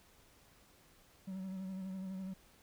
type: tone with vibrato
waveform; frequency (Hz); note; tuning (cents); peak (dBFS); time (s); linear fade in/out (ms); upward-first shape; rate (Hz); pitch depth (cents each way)
triangle; 189.3; F#3; +40; -38; 1.27-2.34; 10; sine; 12; 35
effects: pink hiss -65 dBFS RMS until 2.62 s